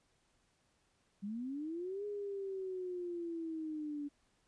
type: linear two-way sweep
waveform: sine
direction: up then down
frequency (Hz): 193.1 to 415.3 to 286.2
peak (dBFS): -38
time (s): 1.22-4.09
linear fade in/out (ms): 20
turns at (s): 2.05
effects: pink hiss -75 dBFS RMS until 4.47 s + resampled to 22050 Hz